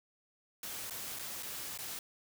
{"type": "noise with dropouts", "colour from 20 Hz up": "white", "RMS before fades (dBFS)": -42, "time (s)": [0.63, 1.99], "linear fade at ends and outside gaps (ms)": 2, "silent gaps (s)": [[0.899, 0.907], [1.189, 1.193], [1.426, 1.43], [1.776, 1.787]], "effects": []}